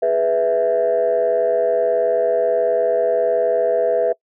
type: chord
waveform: sine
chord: E major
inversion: first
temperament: equal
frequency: 415.3 / 493.9 / 659.3 Hz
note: G#4 / B4 / E5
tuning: 0 / 0 / 0 cents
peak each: -22 / -17 / -16 dBFS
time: 0.02-4.13 s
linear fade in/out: 10 ms
effects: noise-tail reverb RT60 0.1 s tail -25 dB re dry + tanh soft clip ceiling -9 dBFS